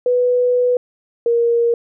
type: tone pair in turn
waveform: sine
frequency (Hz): 493.9 / 469.4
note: B4 / A#4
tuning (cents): 0 / +12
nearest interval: minor second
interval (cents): 88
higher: first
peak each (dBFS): -12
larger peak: neither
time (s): 0.06-0.77 / 1.26-1.74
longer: first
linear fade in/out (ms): 2
effects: none